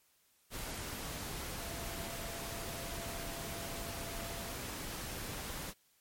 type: tone in noise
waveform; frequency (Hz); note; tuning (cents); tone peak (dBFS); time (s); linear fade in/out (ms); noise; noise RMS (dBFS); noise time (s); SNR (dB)
sine; 676; E5; +43; -49; 1.57-4.58; 50; pink; -42; 0.5-5.74; -10
effects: white hiss -71 dBFS RMS until 6 s + MP3 64 kbps